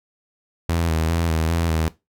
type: tone with vibrato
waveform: sawtooth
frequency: 82 Hz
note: E2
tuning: 9 cents flat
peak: -15 dBFS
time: 0.69-1.88 s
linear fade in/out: 0 ms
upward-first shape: square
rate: 2.5 Hz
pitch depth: 38 cents each way
effects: noise-tail reverb RT60 0.2 s tail -17 dB re dry